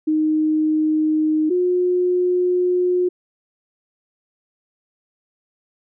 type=tone pair in turn; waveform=sine; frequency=310.1 / 360 Hz; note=D#4 / F#4; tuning=-6 / -47 cents; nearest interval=minor third; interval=259 cents; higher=second; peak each=-15 dBFS; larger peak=neither; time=0.07-1.5 / 1.5-3.09 s; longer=second; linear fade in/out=10 ms; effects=none